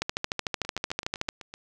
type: two click trains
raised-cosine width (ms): 0.2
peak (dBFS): -23 / -10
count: 8 / 18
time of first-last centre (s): 0.65-1.539 / 0.02-1.289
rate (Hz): 7.87 / 13.4
effects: none